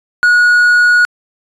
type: tone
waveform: triangle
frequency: 1454 Hz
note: F#6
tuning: 31 cents flat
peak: -4 dBFS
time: 0.23-1.05 s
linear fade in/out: 0 ms
effects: resampled to 22050 Hz